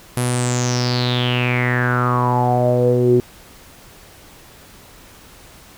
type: tone with low-pass filter sweep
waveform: sawtooth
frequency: 123.47 Hz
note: B2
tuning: in tune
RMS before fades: -17 dBFS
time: 0.17-3.2 s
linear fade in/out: 0 ms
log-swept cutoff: 11000 to 340 Hz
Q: 7.9
effects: pink hiss -44 dBFS RMS until 5.77 s